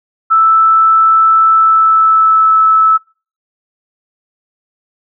sine tone with pitch glide, 1318.5 to 1306.4 Hz, E6 to E6, 0 to -16 cents, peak -5 dBFS, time 0.3-2.98 s, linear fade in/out 20 ms, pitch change -16 cents, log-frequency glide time 1.51-2.58 s, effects noise-tail reverb RT60 0.4 s tail -26 dB re dry

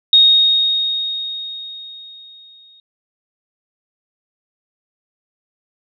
sine tone with exponential decay, 3729 Hz, A#7, in tune, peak -5 dBFS, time 0.13-2.8 s, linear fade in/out 2 ms, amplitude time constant 580 ms, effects none

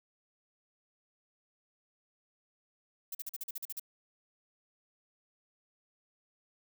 violet noise bursts, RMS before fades -39 dBFS, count 10, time 3.12-3.797 s, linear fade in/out 5 ms, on 29 ms, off 43 ms, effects none

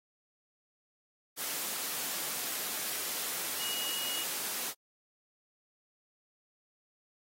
sine tone in noise, 2895 Hz, F#7, 38 cents flat, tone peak -37 dBFS, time 3.58-4.25 s, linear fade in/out 50 ms, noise white, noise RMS -36 dBFS, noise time 1.36-4.74 s, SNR -4 dB, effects high-pass 200 Hz 12 dB/octave + AAC 48 kbps

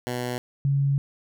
10% pulse / sine tone pair in turn, 123.5 / 139.39 Hz, B2 / C#3, 0 / +10 cents, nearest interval major second, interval 210 cents, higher second, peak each -19 dBFS, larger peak neither, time 0.07-0.38 / 0.65-0.98 s, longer second, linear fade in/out 0 ms, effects none

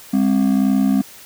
triangle ring-modulated tone, 233.1 Hz, A#3, in tune, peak -8 dBFS, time 0.13-1.02 s, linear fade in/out 10 ms, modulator 31.1 Hz, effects white hiss -41 dBFS RMS until 1.25 s

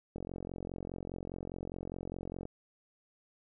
click train, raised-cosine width 2 ms, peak -27 dBFS, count 104, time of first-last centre 0.16-2.454 s, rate 44.9 Hz, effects none

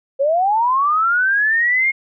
sine linear sweep, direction up, 527 to 2162 Hz, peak -13 dBFS, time 0.19-1.92 s, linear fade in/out 20 ms, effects none

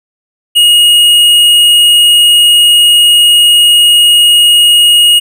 triangle tone with hard clipping, 2876 Hz, F#7, 50 cents flat, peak -4 dBFS, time 0.55-5.2 s, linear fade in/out 20 ms, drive 12 dB, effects none

